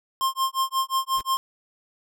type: tone with tremolo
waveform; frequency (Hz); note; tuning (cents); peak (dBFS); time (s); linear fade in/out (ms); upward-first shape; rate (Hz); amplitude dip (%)
square; 1060; C6; +22; -20; 0.21-1.37; 0; sine; 5.6; 100
type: noise with exponential growth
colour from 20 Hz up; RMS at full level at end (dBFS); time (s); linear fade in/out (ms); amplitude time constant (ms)
pink; -37; 1.07-1.21; 1; 29
effects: none